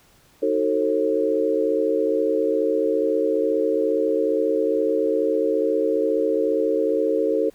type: chord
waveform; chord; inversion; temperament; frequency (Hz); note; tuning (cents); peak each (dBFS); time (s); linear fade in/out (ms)
sine; D# diminished seventh; none; just; 311.1 / 373.4 / 448 / 537.6; D#4 / F#4 / A4 / C5; 0 / +16 / +31 / +47; -25 / -27 / -21 / -24; 0.42-7.5; 10
effects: pink hiss -56 dBFS RMS until 7.54 s